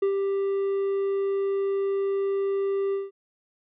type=tone with ADSR envelope; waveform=triangle; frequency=393.7 Hz; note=G4; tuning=8 cents sharp; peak=-17 dBFS; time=0.02-3.11 s; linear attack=7 ms; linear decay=90 ms; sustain=-4 dB; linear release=180 ms; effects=resampled to 8000 Hz